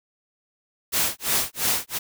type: noise with tremolo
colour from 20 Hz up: white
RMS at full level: -21 dBFS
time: 0.92-1.99 s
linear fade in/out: 20 ms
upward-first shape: sine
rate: 2.9 Hz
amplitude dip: 100%
effects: none